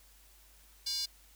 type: tone with high-pass filter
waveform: square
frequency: 320.6 Hz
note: E4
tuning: 48 cents flat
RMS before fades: -35 dBFS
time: 0.86-1.06 s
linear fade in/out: 10 ms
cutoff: 4600 Hz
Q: 8.3
effects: added 50 Hz sine -61 dBFS peak until 1.35 s + white hiss -62 dBFS RMS until 1.35 s